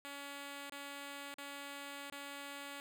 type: tone with dropouts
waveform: 5% pulse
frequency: 282.3 Hz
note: C#4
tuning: 32 cents sharp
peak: -34 dBFS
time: 0.05-2.8 s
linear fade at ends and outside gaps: 0 ms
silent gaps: 0.697-0.722 / 1.342-1.383 / 2.099-2.123 s
effects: none